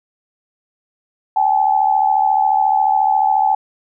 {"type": "tone pair together", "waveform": "sine", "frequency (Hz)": [780, 854.2], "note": ["G5", "G#5"], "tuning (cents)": [-9, 48], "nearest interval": "major second", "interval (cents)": 157, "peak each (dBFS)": [-15, -14], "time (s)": [1.36, 3.55], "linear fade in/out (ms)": 5, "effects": []}